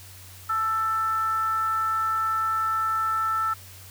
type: tone with frequency modulation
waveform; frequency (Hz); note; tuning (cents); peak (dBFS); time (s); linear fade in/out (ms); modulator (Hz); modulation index
sine; 1325; E6; +9; -22; 0.49-3.54; 10; 452; 0.32
effects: added 93 Hz sine -46 dBFS peak until 3.9 s + white hiss -47 dBFS RMS until 3.9 s